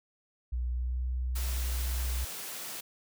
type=tone with pitch glide; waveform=sine; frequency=61 to 62.61 Hz; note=B1 to B1; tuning=-21 to +24 cents; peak=-29 dBFS; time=0.52-2.25 s; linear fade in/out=10 ms; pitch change=+45 cents; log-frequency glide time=0.71-1 s
type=high-pass noise; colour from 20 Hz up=white; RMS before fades=-40 dBFS; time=1.35-2.81 s; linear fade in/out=10 ms; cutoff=130 Hz; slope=12 dB/octave
effects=none